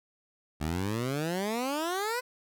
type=exponential sweep; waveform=15% pulse; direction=up; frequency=73.2 to 512 Hz; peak=-23 dBFS; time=0.6-2.21 s; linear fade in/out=20 ms; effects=none